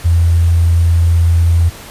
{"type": "tone with sample-and-hold", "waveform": "sine", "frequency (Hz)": 84.3, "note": "E2", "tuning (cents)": 39, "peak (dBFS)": -7, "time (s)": [0.04, 1.7], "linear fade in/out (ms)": 20, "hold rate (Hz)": 8820, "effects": ["pink hiss -33 dBFS RMS until 1.9 s", "resampled to 32000 Hz"]}